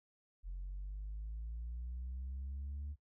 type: linear sweep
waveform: sine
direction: up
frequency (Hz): 43.65 to 73.42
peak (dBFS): -39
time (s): 0.43-2.96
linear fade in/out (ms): 50
effects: noise-tail reverb RT60 0.1 s tail -17 dB re dry + tanh soft clip ceiling -38 dBFS